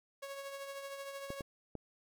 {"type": "tone with tremolo", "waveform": "sawtooth", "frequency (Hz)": 553, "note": "C#5", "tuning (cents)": -4, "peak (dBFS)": -37, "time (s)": [0.22, 1.42], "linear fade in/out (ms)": 10, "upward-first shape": "triangle", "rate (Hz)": 13, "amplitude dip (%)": 50}
{"type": "clicks", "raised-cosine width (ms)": 2, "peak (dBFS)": -28, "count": 3, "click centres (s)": [1.304, 1.408, 1.753]}
{"effects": []}